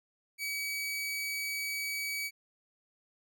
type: tone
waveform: sawtooth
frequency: 2276 Hz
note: C#7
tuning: 45 cents sharp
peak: -30 dBFS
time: 0.38-2.31 s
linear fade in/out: 50 ms
effects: none